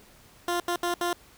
15% pulse tone bursts at uneven times, 349.2 Hz, F4, in tune, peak -19 dBFS, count 4, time 0.48-0.6 / 0.68-0.76 / 0.83-0.94 / 1.01-1.13 s, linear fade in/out 2 ms, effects pink hiss -55 dBFS RMS until 1.37 s

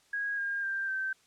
sine tone with pitch steps, 1646 / 1614 / 1582.6 / 1551.8 Hz, G#6 / G#6 / G6 / G6, -16 / -50 / +16 / -18 cents, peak -30 dBFS, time 0.13-1.13 s, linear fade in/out 5 ms, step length 250 ms, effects white hiss -65 dBFS RMS until 1.26 s + low-pass 8000 Hz 12 dB/octave

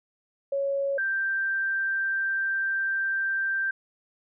sine tone pair in turn, 554.4 / 1572 Hz, C#5 / G6, 0 / +4 cents, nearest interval octave + tritone, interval 1804 cents, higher second, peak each -24 dBFS, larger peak neither, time 0.52-0.98 / 0.98-3.71 s, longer second, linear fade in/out 5 ms, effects none

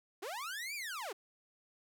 sawtooth linear two-way sweep, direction up then down, 329.6 to 2438 to 329.6 Hz, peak -36 dBFS, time 0.22-1.13 s, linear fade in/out 10 ms, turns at 0.75 s, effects none

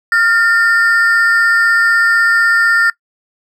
triangle ring-modulated tone, 1605 Hz, G6, 40 cents sharp, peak -4 dBFS, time 0.12-2.9 s, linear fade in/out 2 ms, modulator 203 Hz, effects noise-tail reverb RT60 0.1 s tail -21 dB re dry

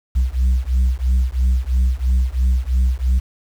sine beating tone pair, 61.74 / 64.74 Hz, B1 / C2, 0 / -18 cents, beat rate 3 Hz, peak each -15 dBFS, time 0.15-3.2 s, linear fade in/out 20 ms, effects tanh soft clip ceiling -11 dBFS + 7-bit

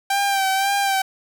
sawtooth tone with vibrato, 784 Hz, G5, in tune, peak -14 dBFS, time 0.1-1.02 s, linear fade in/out 5 ms, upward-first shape sine, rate 1.9 Hz, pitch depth 39 cents each way, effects none

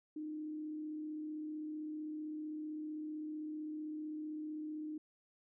sine tone with frequency modulation, 306.6 Hz, D#4, 25 cents flat, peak -40 dBFS, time 0.16-4.98 s, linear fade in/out 5 ms, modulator 35.6 Hz, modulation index 0.22, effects none

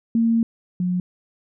sine tone pair in turn, 229 / 180.14 Hz, A#3 / F#3, -31 / -46 cents, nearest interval major third, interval 415 cents, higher first, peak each -15 / -19 dBFS, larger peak first, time 0.15-0.43 / 0.8-1 s, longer first, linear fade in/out 2 ms, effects none

